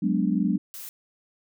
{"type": "chord", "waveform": "sine", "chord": "G# half-diminished seventh", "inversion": "third", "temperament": "equal", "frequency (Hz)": [185, 207.7, 246.9, 293.7], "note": ["F#3", "G#3", "B3", "D4"], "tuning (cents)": [0, 0, 0, 0], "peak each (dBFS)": [-25, -25, -28, -28], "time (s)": [0.02, 0.58], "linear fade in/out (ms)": 10}
{"type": "noise", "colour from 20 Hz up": "blue", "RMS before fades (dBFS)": -39, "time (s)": [0.74, 0.89], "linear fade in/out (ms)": 0}
{"effects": []}